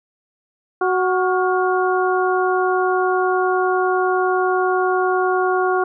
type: harmonic tone with a mistuned harmonic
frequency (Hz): 370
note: F#4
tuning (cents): 0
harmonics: 1 / 2 / 3 / 4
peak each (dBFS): -18 / -21 / -23 / -24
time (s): 0.81-5.84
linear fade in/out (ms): 5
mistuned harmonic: 4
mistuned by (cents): -71
effects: none